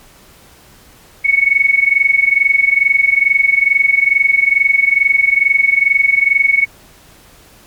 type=tone with amplitude modulation; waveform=sine; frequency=2217 Hz; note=C#7; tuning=in tune; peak=-5 dBFS; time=1.24-6.66 s; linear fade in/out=20 ms; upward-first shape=sine; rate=22.3 Hz; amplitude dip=85%; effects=pink hiss -44 dBFS RMS until 7.66 s + MP3 96 kbps